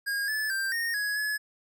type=tone with pitch steps; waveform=square; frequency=1628 / 1734 / 1576 / 1847 / 1672 / 1701 Hz; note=G#6 / A6 / G6 / A#6 / G#6 / G#6; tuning=-35 / -26 / +9 / -16 / +11 / +41 cents; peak=-28 dBFS; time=0.06-1.38 s; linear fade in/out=20 ms; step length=220 ms; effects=none